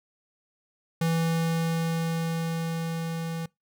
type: tone with level ramp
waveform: square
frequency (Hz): 164.8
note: E3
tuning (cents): 0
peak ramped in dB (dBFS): -23 to -31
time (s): 1.01-3.46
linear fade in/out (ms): 5
effects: noise-tail reverb RT60 0.2 s tail -25 dB re dry